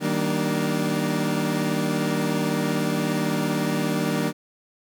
30% pulse chord, Eb major seventh, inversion none, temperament equal with one note detuned, 155.56 / 191.74 / 233.1 / 293.7 Hz, Eb3 / G3 / Bb3 / D4, 0 / -38 / 0 / 0 cents, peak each -25 dBFS, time 0-4.33 s, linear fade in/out 50 ms, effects none

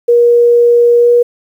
sine tone with pitch glide, 476.2 to 480.1 Hz, A#4 to B4, +37 to -49 cents, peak -4 dBFS, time 0.08-1.23 s, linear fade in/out 10 ms, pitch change +14 cents, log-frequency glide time 0.98-1.11 s, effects 7-bit

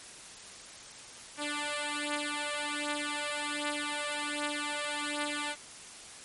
5% pulse beating tone pair, 293.7 / 295 Hz, D4 / D4, 0 / +8 cents, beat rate 1.3 Hz, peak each -24 dBFS, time 1.37-5.56 s, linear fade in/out 50 ms, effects white hiss -48 dBFS RMS until 6.24 s + MP3 48 kbps

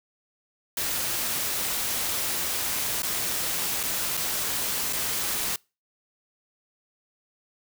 white noise with dropouts, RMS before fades -28 dBFS, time 0.77-5.56 s, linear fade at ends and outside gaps 2 ms, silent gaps 3.021-3.031 / 3.831-3.835 / 4.17-4.174 / 4.927-4.931 s, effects noise-tail reverb RT60 0.3 s tail -26 dB re dry

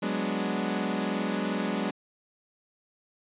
sawtooth chord, G# half-diminished seventh, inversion third, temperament equal, 185 / 207.7 / 246.9 / 293.7 Hz, F#3 / G#3 / B3 / D4, 0 / 0 / 0 / 0 cents, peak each -29 / -27 / -30 / -31 dBFS, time 0.02-1.91 s, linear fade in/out 10 ms, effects resampled to 8000 Hz

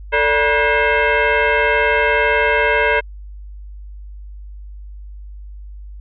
sine tone with frequency modulation, 583 Hz, D5, 13 cents flat, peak -12 dBFS, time 0.12-3.01 s, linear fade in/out 20 ms, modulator 515 Hz, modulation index 3.7, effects added 50 Hz sine -31 dBFS peak until 6 s

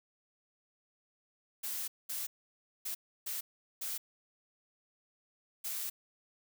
blue noise bursts at uneven times, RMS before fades -38 dBFS, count 6, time 1.63-1.88 / 2.09-2.27 / 2.85-2.95 / 3.26-3.41 / 3.81-3.98 / 5.64-5.9 s, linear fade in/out 10 ms, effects none

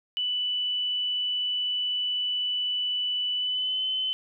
sine tone with pitch glide, 2976 to 3044 Hz, F#7 to F#7, +9 to +48 cents, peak -25 dBFS, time 0.17-4.13 s, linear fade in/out 0 ms, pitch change +39 cents, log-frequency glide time 3.35-3.85 s, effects none

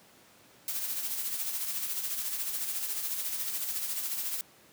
blue noise with tremolo, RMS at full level -32 dBFS, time 0.68-4.41 s, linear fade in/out 0 ms, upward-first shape sine, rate 14 Hz, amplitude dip 45%, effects pink hiss -58 dBFS RMS until 4.72 s + high-pass 150 Hz 12 dB/octave

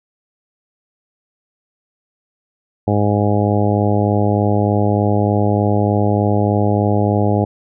harmonic tone, 103.3 Hz, G#2, 9 cents flat, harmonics 1 / 2 / 3 / 4 / 5 / 6 / 7 / 8, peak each -16 / -19 / -21 / -22 / -23 / -24 / -24 / -25 dBFS, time 2.87-7.45 s, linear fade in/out 10 ms, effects none

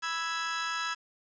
sawtooth chord, E major, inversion second, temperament equal, 987.8 / 1318.5 / 1661.2 Hz, B5 / E6 / G#6, 0 / 0 / 0 cents, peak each -35 / -30 / -31 dBFS, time 0.02-0.95 s, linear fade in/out 20 ms, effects resampled to 16000 Hz + 9-bit

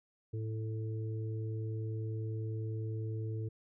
harmonic tone, 110 Hz, A2, in tune, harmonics 1 / 3 / 4, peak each -35 / -47 / -46 dBFS, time 0.33-3.49 s, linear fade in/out 10 ms, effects none

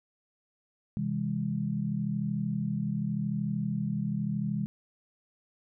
sine chord, C augmented, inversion none, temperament just, 130.81 / 163.52 / 204.4 Hz, C3 / E3 / G#3, 0 / -14 / -27 cents, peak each -34 / -33 / -31 dBFS, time 0.97-4.66 s, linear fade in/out 0 ms, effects none

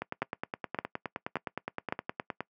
two click trains, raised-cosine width 0.5 ms, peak -14 / -18 dBFS, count 4 / 24, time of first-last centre 0.22-1.925 / 0.02-2.406 s, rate 1.76 / 9.64 Hz, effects noise-tail reverb RT60 0.1 s tail -22 dB re dry + high-pass 150 Hz 12 dB/octave

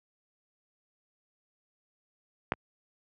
clicks, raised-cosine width 0.5 ms, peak -10 / -27 dBFS, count 2, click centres 2.521 / 2.537 s, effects high-pass 80 Hz 12 dB/octave

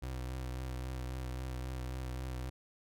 30% pulse tone with vibrato, 63.6 Hz, C2, 48 cents flat, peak -35 dBFS, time 0.02-2.5 s, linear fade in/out 10 ms, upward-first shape sine, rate 3.7 Hz, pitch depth 33 cents each way, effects none

